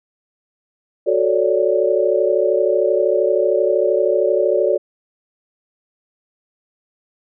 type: chord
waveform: sine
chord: D major seventh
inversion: first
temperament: equal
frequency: 370 / 440 / 554.4 / 587.3 Hz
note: F#4 / A4 / C#5 / D5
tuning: 0 / 0 / 0 / 0 cents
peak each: -19 dBFS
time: 1.06-4.78 s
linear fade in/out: 20 ms
effects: none